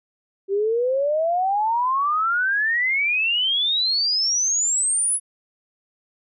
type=exponential sweep; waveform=sine; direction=up; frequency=384.1 to 10460 Hz; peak=-18 dBFS; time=0.48-5.2 s; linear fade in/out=50 ms; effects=none